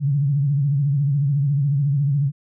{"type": "tone with vibrato", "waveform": "sine", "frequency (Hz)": 141.4, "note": "C#3", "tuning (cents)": 35, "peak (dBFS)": -16, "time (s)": [0, 2.32], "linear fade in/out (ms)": 50, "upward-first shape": "triangle", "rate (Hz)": 14, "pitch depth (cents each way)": 120, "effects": []}